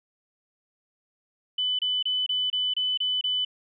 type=tone bursts; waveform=sine; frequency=3000 Hz; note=F#7; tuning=23 cents sharp; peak=-23 dBFS; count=8; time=1.58-3.449 s; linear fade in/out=5 ms; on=210 ms; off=27 ms; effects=none